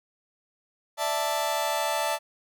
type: chord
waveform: sawtooth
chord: D suspended second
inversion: none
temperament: just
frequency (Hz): 587.3 / 660.7 / 881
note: D5 / E5 / A5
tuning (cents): 0 / +4 / +2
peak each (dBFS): -27 / -26 / -24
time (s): 0.97-2.19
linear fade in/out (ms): 50
effects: none